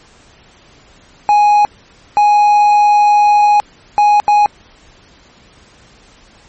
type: tone bursts at uneven times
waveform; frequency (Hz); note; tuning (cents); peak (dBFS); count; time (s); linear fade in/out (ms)
triangle; 830.6; G#5; 0; -4; 4; 1.29-1.65 / 2.17-3.6 / 3.98-4.2 / 4.28-4.46; 0
effects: pink hiss -45 dBFS RMS until 6.48 s + MP3 32 kbps